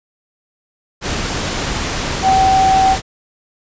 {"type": "tone in noise", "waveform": "sine", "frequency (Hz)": 765, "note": "G5", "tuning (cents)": -42, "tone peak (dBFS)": -9, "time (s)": [2.22, 2.97], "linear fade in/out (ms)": 50, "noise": "pink", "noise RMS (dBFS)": -20, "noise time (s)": [1.01, 3.02], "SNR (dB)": 8, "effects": ["resampled to 16000 Hz"]}